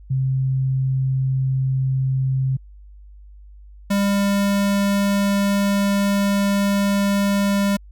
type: tone pair in turn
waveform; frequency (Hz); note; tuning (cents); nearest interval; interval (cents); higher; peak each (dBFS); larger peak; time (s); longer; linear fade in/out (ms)
sine / square; 132.3 / 200.1; C3 / G3; +20 / +36; perfect fifth; 716; second; -17; neither; 0.1-2.57 / 3.9-7.77; second; 10
effects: added 50 Hz sine -40 dBFS peak until 7.91 s